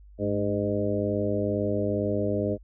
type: harmonic tone with a mistuned harmonic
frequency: 102.2 Hz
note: G#2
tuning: 27 cents flat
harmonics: 1 / 2 / 3 / 4 / 5 / 6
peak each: -31 / -31 / -31 / -31 / -31 / -31 dBFS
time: 0.18-2.58 s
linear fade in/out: 50 ms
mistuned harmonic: 2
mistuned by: +59 cents
effects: added 50 Hz sine -47 dBFS peak until 2.63 s